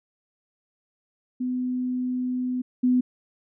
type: tone pair in turn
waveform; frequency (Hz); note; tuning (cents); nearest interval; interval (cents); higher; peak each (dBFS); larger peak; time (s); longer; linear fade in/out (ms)
sine; 251.7 / 250.8; B3 / B3; +33 / +27; unison; 6; first; -24 / -17; second; 1.4-2.62 / 2.83-3.01; first; 10
effects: none